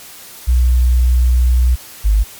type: tone pair in turn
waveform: sine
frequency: 61.74 / 52.03 Hz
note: B1 / G#1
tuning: 0 / +4 cents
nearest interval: minor third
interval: 296 cents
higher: first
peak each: -8 dBFS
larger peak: neither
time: 0.47-1.76 / 2.04-2.24 s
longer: first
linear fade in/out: 20 ms
effects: white hiss -36 dBFS RMS until 2.39 s + MP3 96 kbps